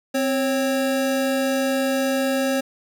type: tone pair together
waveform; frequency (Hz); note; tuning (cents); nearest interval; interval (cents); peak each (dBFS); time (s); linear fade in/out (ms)
square; 261.7 / 547; C4 / C#5; 0 / -23; octave + minor second; 1277; -23; 0.14-2.61; 10
effects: none